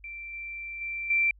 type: tone with level steps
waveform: sine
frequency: 2349 Hz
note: D7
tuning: in tune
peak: -37 / -35 / -31 / -21 dBFS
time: 0.04-1.31 s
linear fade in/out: 2 ms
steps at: 0.33 / 0.81 / 1.1 s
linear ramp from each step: 5 ms
effects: added 50 Hz sine -52 dBFS peak until 1.39 s